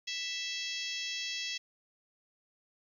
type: harmonic tone with a mistuned harmonic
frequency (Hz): 659.3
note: E5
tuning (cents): 0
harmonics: 3 / 4 / 5 / 6 / 7 / 8 / 9 / 10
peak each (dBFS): -44 / -41 / -40 / -45 / -45 / -42 / -48 / -48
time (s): 0.07-1.58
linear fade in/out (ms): 10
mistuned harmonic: 7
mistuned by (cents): -44
effects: 11-bit